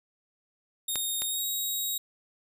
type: tone with pitch glide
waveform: 10% pulse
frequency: 3705 to 3800 Hz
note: A#7 to A#7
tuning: -11 to +33 cents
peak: -22 dBFS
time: 0.88-1.98 s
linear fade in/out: 5 ms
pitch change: +44 cents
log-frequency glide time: 1.27-1.44 s
type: clicks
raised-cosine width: 0.2 ms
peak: -15 / -18 dBFS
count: 2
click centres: 0.957 / 1.22 s
effects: none